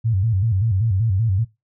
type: tone with vibrato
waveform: sine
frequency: 103.83 Hz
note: G#2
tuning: in tune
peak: -16 dBFS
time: 0.04-1.45 s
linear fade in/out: 20 ms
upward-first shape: square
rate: 5.2 Hz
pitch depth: 160 cents each way
effects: noise-tail reverb RT60 0.2 s tail -18 dB re dry